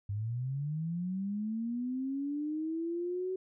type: linear sweep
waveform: sine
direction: up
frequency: 98 to 377.4 Hz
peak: -32 dBFS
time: 0.09-3.36 s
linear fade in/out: 5 ms
effects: none